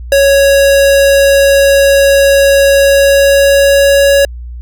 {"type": "tone with pitch glide", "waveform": "square", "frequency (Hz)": [554.4, 558.6], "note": ["C#5", "C#5"], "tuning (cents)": [0, 13], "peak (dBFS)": -5, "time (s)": [0.12, 4.25], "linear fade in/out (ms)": 2, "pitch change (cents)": 13, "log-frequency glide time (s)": [2.73, 4.1], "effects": ["added 60 Hz sine -22 dBFS peak until 4.61 s"]}